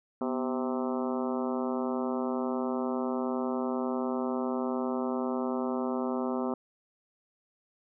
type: harmonic tone with a mistuned harmonic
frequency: 130.1 Hz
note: C3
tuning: 9 cents flat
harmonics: 2 / 3 / 4 / 5 / 6 / 7 / 8 / 9 / 10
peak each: -31 / -35 / -37 / -39 / -41 / -42 / -43 / -44 / -45 dBFS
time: 0.21-6.54 s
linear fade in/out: 2 ms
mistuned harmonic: 2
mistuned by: -82 cents
effects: none